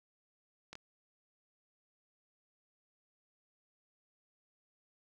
clicks, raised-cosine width 0.2 ms, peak -29 dBFS, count 2, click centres 0.73 / 0.754 s, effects none

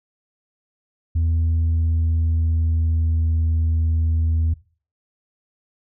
sine tone with pitch glide, 81.9 to 80.91 Hz, E2 to E2, -11 to -32 cents, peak -14 dBFS, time 1.15-4.54 s, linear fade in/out 10 ms, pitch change -21 cents, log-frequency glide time 1.3-3.5 s, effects noise-tail reverb RT60 0.4 s tail -21 dB re dry + tanh soft clip ceiling -15 dBFS

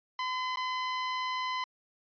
sawtooth tone with dropouts, 1018 Hz, C6, 48 cents flat, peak -27 dBFS, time 0.19-1.64 s, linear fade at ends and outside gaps 2 ms, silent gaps 0.559-0.571 s, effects resampled to 11025 Hz

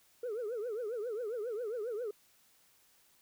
sine tone with vibrato, 453.7 Hz, A#4, 47 cents flat, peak -33 dBFS, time 0.23-2.11 s, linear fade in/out 5 ms, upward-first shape triangle, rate 7.4 Hz, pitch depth 220 cents each way, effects tanh soft clip ceiling -33 dBFS + white hiss -67 dBFS RMS until 3.21 s

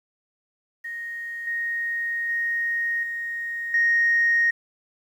sine tone with level steps, 1864.7 Hz, A#6, in tune, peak -30 / -24 / -22 / -27 / -16 dBFS, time 0.84-4.51 s, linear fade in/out 10 ms, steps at 1.47 / 2.29 / 3.03 / 3.74 s, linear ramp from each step 2 ms, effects tanh soft clip ceiling -12 dBFS + 9-bit

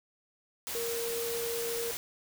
sine tone in noise, 466.2 Hz, A#4, in tune, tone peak -33 dBFS, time 0.75-1.91 s, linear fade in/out 0 ms, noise white, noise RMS -37 dBFS, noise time 0.67-1.97 s, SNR +1 dB, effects none

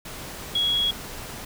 sine tone in noise, 3328 Hz, G#7, 3 cents sharp, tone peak -20 dBFS, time 0.55-0.91 s, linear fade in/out 5 ms, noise pink, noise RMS -37 dBFS, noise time 0.05-1.45 s, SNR +14 dB, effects none

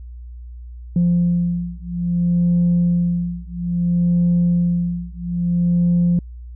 sine beating tone pair, 173.9 / 174.5 Hz, F3 / F3, -7 / -1 cents, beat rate 0.6 Hz, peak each -17 dBFS, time 0.96-6.19 s, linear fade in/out 2 ms, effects tanh soft clip ceiling -10 dBFS + added 60 Hz sine -32 dBFS peak until 6.55 s

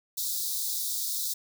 white high-pass noise, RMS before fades -31 dBFS, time 0.17-1.34 s, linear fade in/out 10 ms, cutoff 3600 Hz, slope 96 dB/octave, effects none

